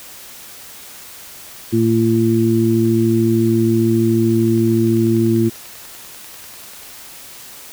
harmonic tone, 113.4 Hz, A#2, 47 cents flat, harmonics 1 / 2 / 3, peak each -18 / -16 / -15 dBFS, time 1.72-5.5 s, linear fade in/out 20 ms
click train, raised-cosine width 0.2 ms, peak -22 dBFS, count 25, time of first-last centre 4.48-6.833 s, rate 10.2 Hz
effects white hiss -37 dBFS RMS until 7.72 s

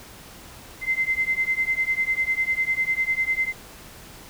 sine beating tone pair, 2068 / 2078 Hz, C7 / C7, -21 / -12 cents, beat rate 10 Hz, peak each -24 dBFS, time 0.81-3.53 s, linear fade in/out 50 ms, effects pink hiss -44 dBFS RMS until 4.29 s

